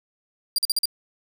sawtooth tone bursts, 4761 Hz, D8, 23 cents sharp, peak -16 dBFS, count 5, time 0.56-0.856 s, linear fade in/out 2 ms, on 24 ms, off 44 ms, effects none

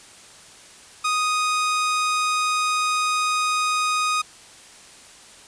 sawtooth tone, 1244.5 Hz, D#6, in tune, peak -16 dBFS, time 1.04-4.22 s, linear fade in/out 10 ms, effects white hiss -46 dBFS RMS until 5.47 s + resampled to 22050 Hz

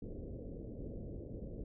pink low-pass noise, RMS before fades -45 dBFS, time 0.02-1.64 s, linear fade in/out 5 ms, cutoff 550 Hz, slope 48 dB/octave, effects none

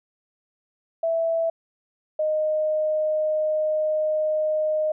sine tone pair in turn, 659.3 / 617.7 Hz, E5 / D#5, 0 / -13 cents, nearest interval minor second, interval 113 cents, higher first, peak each -20 dBFS, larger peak neither, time 1.03-1.5 / 2.19-4.92 s, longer second, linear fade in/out 5 ms, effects none

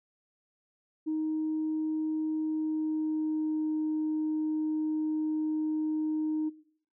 sine tone with pitch glide, 312.4 to 309.9 Hz, D#4 to D#4, +7 to -7 cents, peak -27 dBFS, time 1.06-6.5 s, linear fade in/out 20 ms, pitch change -14 cents, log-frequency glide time 2.38-3.7 s, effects noise-tail reverb RT60 0.6 s tail -19 dB re dry + tanh soft clip ceiling -24 dBFS

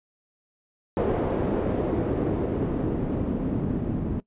white noise with low-pass filter sweep, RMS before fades -26 dBFS, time 0.97-4.2 s, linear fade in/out 0 ms, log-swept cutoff 480 to 230 Hz, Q 1.3, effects noise-tail reverb RT60 0.1 s tail -20 dB re dry + resampled to 8000 Hz

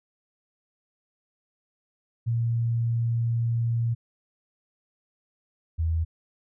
sine tone pair in turn, 116.54 / 81.6 Hz, A#2 / E2, 0 / -17 cents, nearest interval tritone, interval 617 cents, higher first, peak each -22 dBFS, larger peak neither, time 2.26-3.95 / 5.78-6.05 s, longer first, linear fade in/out 20 ms, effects none

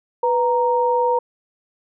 sine tone pair together, 493.9 / 932.3 Hz, B4 / A#5, 0 / 0 cents, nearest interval major seventh, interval 1100 cents, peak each -18 dBFS, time 0.23-1.19 s, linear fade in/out 5 ms, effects none

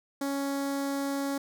sawtooth tone with notch filter, 277.9 Hz, C#4, 4 cents sharp, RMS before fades -31 dBFS, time 0.21-1.38 s, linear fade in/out 5 ms, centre 2700 Hz, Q 1.3, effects none

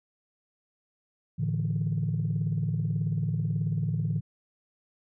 sine chord, A suspended fourth, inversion none, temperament just, 110 / 146.67 / 165 Hz, A2 / D3 / E3, 0 / -2 / +2 cents, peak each -29 dBFS, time 1.38-4.21 s, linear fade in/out 20 ms, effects tanh soft clip ceiling -19 dBFS

